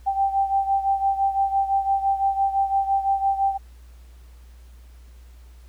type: beating tone pair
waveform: sine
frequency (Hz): 783 / 788.9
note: G5 / G5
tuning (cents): -2 / +11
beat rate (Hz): 5.9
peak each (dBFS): -20 / -25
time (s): 0.06-3.58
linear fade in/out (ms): 20
effects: added 60 Hz sine -43 dBFS peak until 5.68 s + pink hiss -59 dBFS RMS until 5.68 s